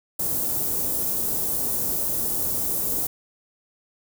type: band-stop noise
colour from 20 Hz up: white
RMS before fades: -25 dBFS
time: 0.19-3.07 s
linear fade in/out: 5 ms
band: 540 to 11000 Hz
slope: 12 dB/octave
effects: none